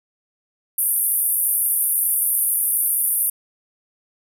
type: band-pass noise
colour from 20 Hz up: white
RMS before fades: -20 dBFS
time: 0.78-3.3 s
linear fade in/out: 5 ms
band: 9300 to 14000 Hz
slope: 96 dB/octave
effects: none